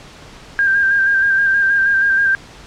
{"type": "tone with vibrato", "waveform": "sine", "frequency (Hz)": 1592, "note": "G6", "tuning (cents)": 26, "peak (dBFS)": -11, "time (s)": [0.59, 2.35], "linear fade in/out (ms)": 0, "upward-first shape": "square", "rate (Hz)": 6.3, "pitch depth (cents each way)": 26, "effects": ["pink hiss -39 dBFS RMS until 2.66 s", "low-pass 6000 Hz 12 dB/octave"]}